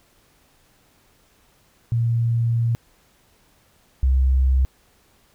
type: tone pair in turn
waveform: sine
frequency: 116.54 / 65.41 Hz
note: A#2 / C2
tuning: 0 / 0 cents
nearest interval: minor seventh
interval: 1000 cents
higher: first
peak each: -17 / -14 dBFS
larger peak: second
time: 1.92-2.75 / 4.03-4.65 s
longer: first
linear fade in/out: 0 ms
effects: pink hiss -59 dBFS RMS until 5.34 s